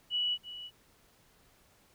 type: tone with echo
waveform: sine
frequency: 2943 Hz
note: F#7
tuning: 10 cents flat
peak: -28 dBFS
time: 0.1-0.38 s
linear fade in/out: 50 ms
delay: 330 ms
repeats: 1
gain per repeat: -13 dB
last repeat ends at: 0.71 s
effects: pink hiss -65 dBFS RMS until 1.94 s